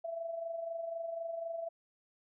sine tone with amplitude modulation, 666 Hz, E5, 18 cents sharp, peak -34 dBFS, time 0.04-1.69 s, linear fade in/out 10 ms, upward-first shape sine, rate 24 Hz, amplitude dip 55%, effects none

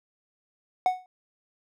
triangle tone with exponential decay, 738 Hz, F#5, 5 cents flat, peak -14 dBFS, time 0.86-1.06 s, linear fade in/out 1 ms, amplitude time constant 42 ms, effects none

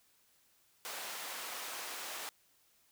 pink high-pass noise, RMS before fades -43 dBFS, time 0.85-2.29 s, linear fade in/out 0 ms, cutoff 700 Hz, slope 12 dB/octave, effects white hiss -70 dBFS RMS until 2.91 s

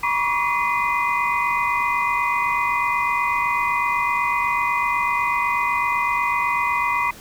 sine tone cluster, 964 / 1107 / 1155 / 2042 / 2457 Hz, B5 / C#6 / D6 / C7 / D#7, -42 / -3 / -29 / -43 / -22 cents, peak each -23 / -26 / -26 / -24 / -27 dBFS, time 0.03-7.11 s, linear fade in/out 5 ms, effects pink hiss -42 dBFS RMS until 7.2 s

